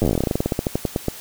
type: slowing click train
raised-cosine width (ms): 2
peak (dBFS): -6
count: 25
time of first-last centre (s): 0.02-1.083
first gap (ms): 9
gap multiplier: 1.12
effects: white hiss -38 dBFS RMS until 1.2 s